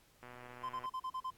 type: click train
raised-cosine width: 0.5 ms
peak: -36 dBFS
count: 78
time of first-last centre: 0.23-0.856 s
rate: 123 Hz
type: tone bursts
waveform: triangle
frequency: 1033 Hz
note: C6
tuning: 22 cents flat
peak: -35 dBFS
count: 7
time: 0.63-1.306 s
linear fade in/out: 10 ms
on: 64 ms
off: 38 ms
effects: pink hiss -67 dBFS RMS until 1.37 s + AAC 64 kbps